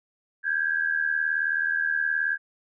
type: tone pair together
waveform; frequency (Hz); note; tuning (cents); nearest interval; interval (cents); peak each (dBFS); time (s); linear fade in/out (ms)
sine; 1582.3 / 1661.2; G6 / G#6; +16 / 0; minor second; 84; -25 / -26; 0.43-2.38; 50
effects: none

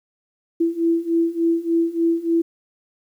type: beating tone pair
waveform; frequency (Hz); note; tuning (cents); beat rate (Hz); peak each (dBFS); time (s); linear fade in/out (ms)
sine; 331.6 / 335; E4 / E4; +10 / +28; 3.4; -21 / -19; 0.6-2.42; 10
effects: 9-bit

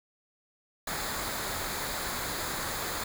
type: noise with comb filter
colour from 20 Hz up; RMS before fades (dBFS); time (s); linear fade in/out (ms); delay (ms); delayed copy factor
pink; -34; 0.87-3.04; 5; 0.35; -0.55
effects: none

